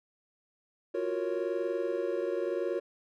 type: chord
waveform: triangle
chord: Gb major seventh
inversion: third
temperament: equal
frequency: 349.2 / 370 / 466.2 / 554.4 Hz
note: F4 / Gb4 / Bb4 / Db5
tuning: 0 / 0 / 0 / 0 cents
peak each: -33 dBFS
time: 0.94-2.8 s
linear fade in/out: 10 ms
effects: none